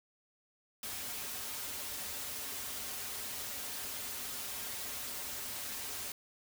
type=noise with comb filter; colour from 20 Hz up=white; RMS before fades=-41 dBFS; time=0.83-6.12 s; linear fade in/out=2 ms; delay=6 ms; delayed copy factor=-0.7; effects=none